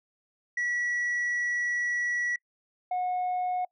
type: tone pair in turn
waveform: sine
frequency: 1938 / 727.8 Hz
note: B6 / F#5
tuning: -33 / -29 cents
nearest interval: octave + perfect fourth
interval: 1696 cents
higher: first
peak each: -24 dBFS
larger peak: neither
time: 0.57-2.36 / 2.91-3.65 s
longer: first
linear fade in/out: 5 ms
effects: noise-tail reverb RT60 0.1 s tail -25 dB re dry + tanh soft clip ceiling -25 dBFS